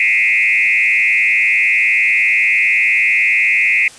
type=tone with frequency modulation; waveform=sine; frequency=2300 Hz; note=D7; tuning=37 cents flat; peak=-10 dBFS; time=0-3.88 s; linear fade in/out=2 ms; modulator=109 Hz; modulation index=2.7; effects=white hiss -38 dBFS RMS until 3.98 s + resampled to 22050 Hz